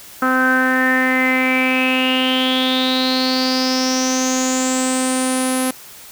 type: tone with low-pass filter sweep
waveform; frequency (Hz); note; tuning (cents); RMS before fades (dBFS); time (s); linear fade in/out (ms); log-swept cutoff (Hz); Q
sawtooth; 258; C4; -24; -17; 0.22-5.71; 5; 1400 to 11000; 9.7
effects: white hiss -39 dBFS RMS until 6.11 s